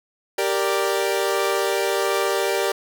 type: chord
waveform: sawtooth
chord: G minor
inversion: none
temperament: equal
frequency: 392 / 466.2 / 587.3 Hz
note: G4 / Bb4 / D5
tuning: 0 / 0 / 0 cents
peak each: -19 / -21 / -21 dBFS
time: 0.38-2.72 s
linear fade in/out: 5 ms
effects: none